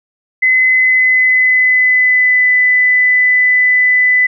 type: tone with pitch glide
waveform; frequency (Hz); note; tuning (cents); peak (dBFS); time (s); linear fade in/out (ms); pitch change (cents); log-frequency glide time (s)
sine; 2033 to 2000; B6 to B6; +50 to +21; -7; 0.42-4.27; 10; -29; 0.68-2.49
effects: none